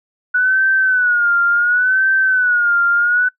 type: tone with vibrato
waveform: sine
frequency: 1472 Hz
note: F#6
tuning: 9 cents flat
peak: -11 dBFS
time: 0.34-3.29 s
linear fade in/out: 10 ms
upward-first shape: sine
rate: 0.7 Hz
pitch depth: 94 cents each way
effects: noise-tail reverb RT60 0.1 s tail -21 dB re dry